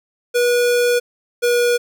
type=tone pair in turn; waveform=square; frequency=484.8 / 482.1 Hz; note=B4 / B4; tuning=-32 / -42 cents; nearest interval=unison; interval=10 cents; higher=first; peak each=-14 dBFS; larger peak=neither; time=0.34-1 / 1.42-1.78 s; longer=first; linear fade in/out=20 ms; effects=none